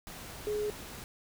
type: tone in noise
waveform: sine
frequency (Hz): 420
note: G#4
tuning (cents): +19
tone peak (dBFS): -30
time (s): 0.47-0.7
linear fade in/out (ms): 0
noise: pink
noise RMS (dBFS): -45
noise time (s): 0.07-1.04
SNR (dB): +12
effects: none